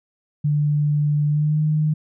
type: tone with pitch glide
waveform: sine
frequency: 147.9 to 153.38 Hz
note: D3 to D#3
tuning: +13 to -24 cents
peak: -16 dBFS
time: 0.44-1.94 s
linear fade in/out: 10 ms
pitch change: +63 cents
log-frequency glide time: 1.28-1.6 s
effects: none